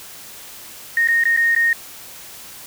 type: tone with dropouts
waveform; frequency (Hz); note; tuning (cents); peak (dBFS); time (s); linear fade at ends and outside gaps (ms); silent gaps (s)
sine; 1853; A#6; -11; -13; 0.97-1.73; 2; 1.075-1.085 / 1.238-1.254 / 1.365-1.373 / 1.55-1.562
effects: white hiss -38 dBFS RMS until 2.66 s